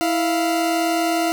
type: tone pair together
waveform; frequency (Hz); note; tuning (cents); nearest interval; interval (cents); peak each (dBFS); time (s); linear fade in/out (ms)
40% pulse; 327.8 / 695; E4 / F5; -10 / -9; octave + minor second; 1301; -20; 0.01-1.32; 0
effects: none